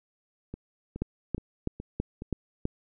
two click trains, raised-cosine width 3 ms, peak -24 / -15 dBFS, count 5 / 6, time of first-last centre 0.54-2.221 / 1.02-2.654 s, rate 2.38 / 3.06 Hz, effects none

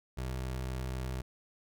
25% pulse tone, 64 Hz, C2, 38 cents flat, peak -31 dBFS, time 0.17-1.22 s, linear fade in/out 10 ms, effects none

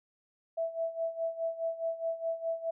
sine tone with tremolo, 659.3 Hz, E5, in tune, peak -28 dBFS, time 0.57-2.71 s, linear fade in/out 10 ms, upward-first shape sine, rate 4.8 Hz, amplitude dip 80%, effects none

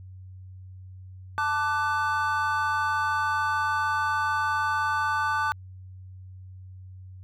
triangle chord, D major, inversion second, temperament equal with one note detuned, 880 / 1174.7 / 1498.9 Hz, A5 / D6 / F#6, 0 / 0 / +22 cents, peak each -26 dBFS, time 1.38-5.52 s, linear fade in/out 0 ms, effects added 93 Hz sine -41 dBFS peak until 7.23 s

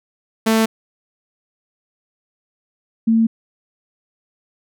sawtooth / sine tone pair in turn, 222.3 / 225.7 Hz, A3 / A3, +18 / +44 cents, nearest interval unison, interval 26 cents, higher second, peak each -9 / -11 dBFS, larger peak first, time 0.46-0.66 / 3.07-3.27 s, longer neither, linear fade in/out 10 ms, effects none

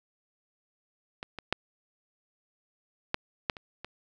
clicks, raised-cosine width 0.3 ms, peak -21 / -22 / -9 / -10 / -10 / -27 / -23 dBFS, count 7, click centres 1.229 / 1.387 / 1.526 / 3.144 / 3.498 / 3.568 / 3.846 s, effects none

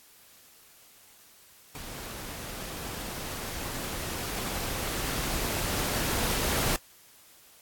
pink noise with level ramp, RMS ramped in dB -41 to -27 dBFS, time 1.75-6.76 s, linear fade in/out 0 ms, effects white hiss -56 dBFS RMS until 7.61 s + AAC 64 kbps

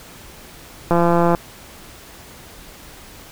click train, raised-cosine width 1 ms, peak -3 dBFS, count 76, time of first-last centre 0.91-1.349 s, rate 171 Hz, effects pink hiss -41 dBFS RMS until 3.31 s

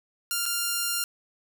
5% pulse tone with dropouts, 1396.9 Hz, F6, in tune, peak -14 dBFS, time 0.31-1.04 s, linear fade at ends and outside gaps 1 ms, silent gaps 0.456-0.461 s, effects none

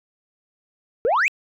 sine exponential sweep, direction up, 426.3 to 2662 Hz, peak -14 dBFS, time 1.05-1.28 s, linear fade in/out 0 ms, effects tanh soft clip ceiling -14 dBFS

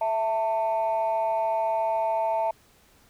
sine tone pair together, 659.3 / 893.1 Hz, E5 / A5, 0 / +26 cents, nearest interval perfect fourth, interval 526 cents, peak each -24 dBFS, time 0.01-2.51 s, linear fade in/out 5 ms, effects tanh soft clip ceiling -18 dBFS + pink hiss -59 dBFS RMS until 3.09 s

